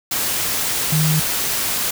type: tone in noise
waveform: sine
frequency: 155.56 Hz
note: D#3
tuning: in tune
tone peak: -15 dBFS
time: 0.92-1.2 s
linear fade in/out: 5 ms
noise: white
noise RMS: -21 dBFS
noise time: 0.11-1.91 s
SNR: +3 dB
effects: none